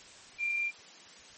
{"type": "tone with amplitude modulation", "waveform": "sine", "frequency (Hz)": 2380, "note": "D7", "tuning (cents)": 22, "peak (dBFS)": -27, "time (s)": [0.38, 0.72], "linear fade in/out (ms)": 50, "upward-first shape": "sine", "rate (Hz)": 41.6, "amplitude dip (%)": 35, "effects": ["white hiss -52 dBFS RMS until 1.37 s", "MP3 32 kbps"]}